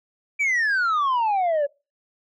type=exponential sweep; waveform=sine; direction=down; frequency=2349 to 554.4 Hz; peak=-16 dBFS; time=0.39-1.67 s; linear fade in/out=20 ms; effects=noise-tail reverb RT60 0.3 s tail -26 dB re dry + tanh soft clip ceiling -18 dBFS